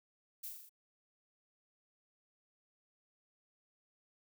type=noise with echo; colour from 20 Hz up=violet; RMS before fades=-44 dBFS; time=0.43-0.49 s; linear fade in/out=10 ms; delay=41 ms; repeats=5; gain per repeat=-3 dB; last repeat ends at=0.695 s; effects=none